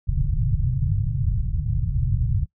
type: low-pass noise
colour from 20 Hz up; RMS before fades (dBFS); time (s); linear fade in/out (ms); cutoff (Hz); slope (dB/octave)
white; -22; 0.07-2.46; 20; 140; 48
effects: noise-tail reverb RT60 0.1 s tail -22 dB re dry